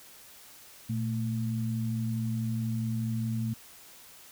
sine tone pair together, 117.38 / 222 Hz, A#2 / A3, +12 / +16 cents, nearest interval major seventh, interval 1104 cents, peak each -30 / -32 dBFS, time 0.89-3.54 s, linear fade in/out 10 ms, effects white hiss -52 dBFS RMS until 4.31 s

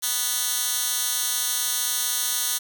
10% pulse tone with high-pass filter, 246.9 Hz, B3, in tune, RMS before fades -25 dBFS, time 0.02-2.59 s, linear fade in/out 20 ms, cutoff 5300 Hz, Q 0.53, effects none

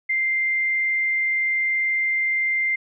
sine tone, 2093 Hz, C7, in tune, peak -19 dBFS, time 0.09-2.76 s, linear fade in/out 10 ms, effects none

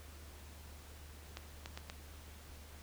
clicks, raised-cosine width 0.2 ms, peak -26 dBFS, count 4, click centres 1.371 / 1.659 / 1.775 / 1.899 s, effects added 74 Hz sine -52 dBFS peak until 2.82 s + pink hiss -57 dBFS RMS until 2.82 s

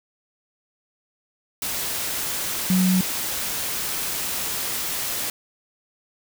sine tone in noise, 185 Hz, F#3, in tune, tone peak -16 dBFS, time 2.7-3.01 s, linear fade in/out 2 ms, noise white, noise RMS -27 dBFS, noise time 1.62-5.3 s, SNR +8 dB, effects none

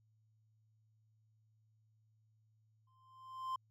triangle tone with exponential growth, 1043 Hz, C6, 6 cents flat, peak -33 dBFS, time 2.87-3.56 s, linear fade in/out 5 ms, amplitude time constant 150 ms, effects added 109 Hz sine -70 dBFS peak until 3.7 s

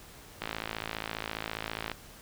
click train, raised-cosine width 0.3 ms, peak -17 dBFS, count 83, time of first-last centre 0.42-1.916 s, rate 54.8 Hz, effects pink hiss -51 dBFS RMS until 2.21 s

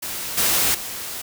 white noise with level steps, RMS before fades -29 / -19 / -31 dBFS, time 0.02-1.22 s, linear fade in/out 10 ms, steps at 0.37 / 0.74 s, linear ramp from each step 10 ms, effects none

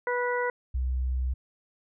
harmonic tone, 490 Hz, B4, 14 cents flat, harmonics 1 / 2 / 3 / 4, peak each -28 / -31 / -33 / -34 dBFS, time 0.07-0.5 s, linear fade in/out 2 ms
sine tone, 63.7 Hz, C2, 46 cents flat, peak -25 dBFS, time 0.74-1.34 s, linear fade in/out 10 ms
effects none

